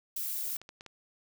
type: noise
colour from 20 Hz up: violet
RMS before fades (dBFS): -35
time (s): 0.16-0.57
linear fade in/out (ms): 5
type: clicks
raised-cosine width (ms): 0.2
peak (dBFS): -29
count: 5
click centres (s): 0.562 / 0.616 / 0.691 / 0.809 / 0.863
effects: none